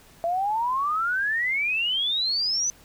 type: exponential sweep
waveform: sine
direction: up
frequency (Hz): 664 to 6120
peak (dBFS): -22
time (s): 0.24-2.7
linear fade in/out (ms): 0
effects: pink hiss -53 dBFS RMS until 2.84 s